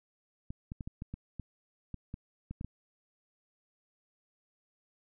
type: clicks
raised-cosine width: 5 ms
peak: -27 dBFS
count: 12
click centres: 0.505 / 0.719 / 0.808 / 0.875 / 1.021 / 1.14 / 1.397 / 1.943 / 2.141 / 2.51 / 2.611 / 2.646 s
effects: none